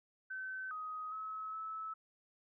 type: tone with pitch steps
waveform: sine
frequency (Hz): 1530 / 1256 / 1288 / 1303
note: G6 / D#6 / E6 / E6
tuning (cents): -42 / +16 / -41 / -20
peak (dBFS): -40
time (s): 0.3-1.94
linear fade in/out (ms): 10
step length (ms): 410
effects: none